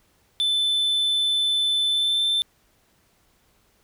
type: tone with pitch glide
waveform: triangle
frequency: 3520 to 3551 Hz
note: A7 to A7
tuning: 0 to +15 cents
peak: -18 dBFS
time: 0.4-2.42 s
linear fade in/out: 0 ms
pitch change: +15 cents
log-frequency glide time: 1.89-2.24 s
effects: pink hiss -63 dBFS RMS until 3.83 s